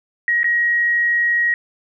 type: tone with dropouts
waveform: sine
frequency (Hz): 1894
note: A#6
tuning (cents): +27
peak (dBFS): -14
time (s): 0.28-1.54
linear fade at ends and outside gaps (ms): 1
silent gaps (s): 0.432-0.443
effects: none